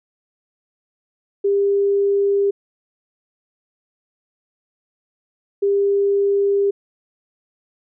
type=tone bursts at uneven times; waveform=sine; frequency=400 Hz; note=G4; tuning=35 cents sharp; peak=-14 dBFS; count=2; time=1.44-2.51 / 5.62-6.71 s; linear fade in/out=10 ms; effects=none